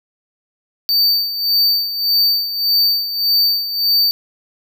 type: tone with tremolo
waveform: square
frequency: 4597 Hz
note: D8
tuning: 38 cents flat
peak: -11 dBFS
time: 0.89-4.11 s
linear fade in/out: 0 ms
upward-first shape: sine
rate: 1.7 Hz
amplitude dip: 70%
effects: none